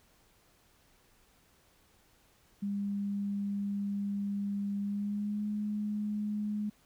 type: tone with pitch glide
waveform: sine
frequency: 201.2 to 209.3 Hz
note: G3 to G#3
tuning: +45 to +14 cents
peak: -31 dBFS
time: 2.62-6.7 s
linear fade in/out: 10 ms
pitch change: +69 cents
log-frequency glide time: 4.8-5.46 s
effects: pink hiss -66 dBFS RMS until 6.85 s